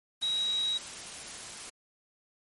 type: tone in noise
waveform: sine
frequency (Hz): 3835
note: A#7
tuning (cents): +48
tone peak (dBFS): -27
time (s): 0.22-0.78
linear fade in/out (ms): 10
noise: white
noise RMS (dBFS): -42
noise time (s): 0.21-1.7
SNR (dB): +12
effects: MP3 48 kbps